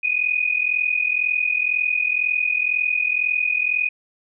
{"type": "tone pair together", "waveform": "sine", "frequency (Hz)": [2458, 2500], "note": ["D#7", "D#7"], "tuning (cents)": [-22, 8], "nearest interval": "unison", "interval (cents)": 30, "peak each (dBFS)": -21, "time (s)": [0.03, 3.89], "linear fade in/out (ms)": 10, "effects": []}